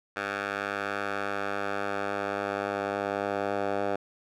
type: tone with band-pass filter sweep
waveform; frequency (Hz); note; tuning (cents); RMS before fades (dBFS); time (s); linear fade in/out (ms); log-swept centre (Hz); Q
10% pulse; 100.4; G2; +42; -31; 0.16-3.96; 5; 1500 to 760; 1.4
effects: none